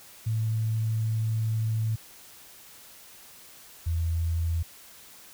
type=tone pair in turn; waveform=sine; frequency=110.9 / 83.11 Hz; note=A2 / E2; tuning=+14 / +15 cents; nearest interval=perfect fourth; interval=499 cents; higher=first; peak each=-24 dBFS; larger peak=neither; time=0.26-1.96 / 3.86-4.63 s; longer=first; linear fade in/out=10 ms; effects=white hiss -50 dBFS RMS until 5.33 s